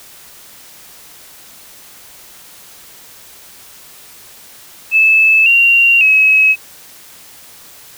sine tone with pitch steps, 2616 / 2761 / 2563 Hz, E7 / F7 / E7, -14 / -20 / -49 cents, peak -6 dBFS, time 4.91-6.56 s, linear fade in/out 50 ms, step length 550 ms, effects white hiss -39 dBFS RMS until 7.97 s

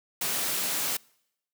white high-pass noise, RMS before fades -29 dBFS, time 0.21-0.97 s, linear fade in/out 5 ms, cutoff 120 Hz, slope 96 dB/octave, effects noise-tail reverb RT60 0.8 s tail -26 dB re dry

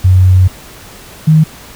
sine tone pair in turn, 92.5 / 156.6 Hz, F#2 / D#3, 0 / +11 cents, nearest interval major sixth, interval 911 cents, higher second, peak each -3 dBFS, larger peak neither, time 0.04-0.48 / 1.27-1.44 s, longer first, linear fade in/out 10 ms, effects pink hiss -34 dBFS RMS until 1.75 s

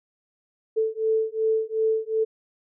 sine beating tone pair, 440 / 442.7 Hz, A4 / A4, 0 / +11 cents, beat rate 2.7 Hz, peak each -24 dBFS, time 0.76-2.25 s, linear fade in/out 20 ms, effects none

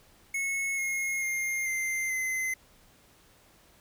square tone with pitch steps, 2191 / 2156 / 2121 / 2087 / 2054 Hz, C#7 / C#7 / C7 / C7 / C7, -21 / -49 / +23 / -5 / -33 cents, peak -29 dBFS, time 0.34-2.54 s, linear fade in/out 5 ms, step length 440 ms, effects pink hiss -60 dBFS RMS until 3.8 s

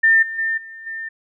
sine tone with level steps, 1802 Hz, A6, 41 cents sharp, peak -10 / -25 / -18 / -34 / -26 dBFS, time 0.03-1.09 s, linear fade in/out 10 ms, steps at 0.22 / 0.38 / 0.57 / 0.86 s, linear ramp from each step 10 ms, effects none

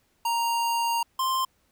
square tone pair in turn, 932.3 / 1048 Hz, A#5 / C6, 0 / +2 cents, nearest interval major second, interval 202 cents, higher second, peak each -24 dBFS, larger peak neither, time 0.25-1.03 / 1.19-1.45 s, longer first, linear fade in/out 5 ms, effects pink hiss -68 dBFS RMS until 1.71 s

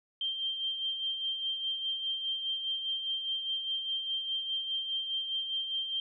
sine tone with tremolo, 3157 Hz, G7, 12 cents sharp, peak -29 dBFS, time 0.21-6 s, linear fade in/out 2 ms, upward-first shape sine, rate 4.9 Hz, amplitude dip 50%, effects none

